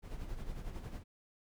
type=noise with tremolo; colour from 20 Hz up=brown; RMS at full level=-40 dBFS; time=0.02-1.04 s; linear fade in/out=50 ms; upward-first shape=sine; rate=11 Hz; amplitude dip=55%; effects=none